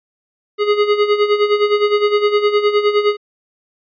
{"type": "tone with tremolo", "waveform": "square", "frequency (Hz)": 415.3, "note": "G#4", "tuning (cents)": 0, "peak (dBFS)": -10, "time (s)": [0.58, 3.17], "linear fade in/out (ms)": 50, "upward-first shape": "sine", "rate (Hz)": 9.7, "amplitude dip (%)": 70, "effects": ["resampled to 11025 Hz"]}